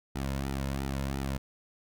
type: tone with flanger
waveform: sawtooth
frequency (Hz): 68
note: C#2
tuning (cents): -33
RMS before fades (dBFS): -33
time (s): 0.15-1.38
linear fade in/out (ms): 10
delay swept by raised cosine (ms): 1.8 to 2.6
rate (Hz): 2.9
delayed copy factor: -0.7
effects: none